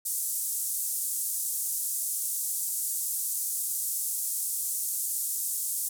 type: band-pass noise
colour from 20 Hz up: pink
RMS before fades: -31 dBFS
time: 0.05-5.89 s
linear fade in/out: 10 ms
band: 8000 to 14000 Hz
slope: 24 dB/octave
effects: none